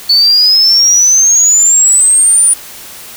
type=exponential sweep; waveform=sine; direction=up; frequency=4435 to 9530 Hz; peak=-3 dBFS; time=0.09-2.54 s; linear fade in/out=10 ms; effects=tanh soft clip ceiling 0 dBFS + white hiss -30 dBFS RMS until 3.16 s